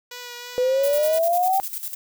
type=tone with vibrato; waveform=5% pulse; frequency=487.1 Hz; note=B4; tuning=24 cents flat; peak=-23 dBFS; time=0.11-1.19 s; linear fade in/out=5 ms; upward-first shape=triangle; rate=3.1 Hz; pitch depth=20 cents each way
type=exponential sweep; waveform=sine; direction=up; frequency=493.9 to 784 Hz; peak=-17 dBFS; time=0.58-1.6 s; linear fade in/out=0 ms
type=noise with tremolo; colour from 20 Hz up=violet; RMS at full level=-29 dBFS; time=0.83-1.95 s; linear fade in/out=10 ms; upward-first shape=square; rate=10 Hz; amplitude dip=65%
effects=none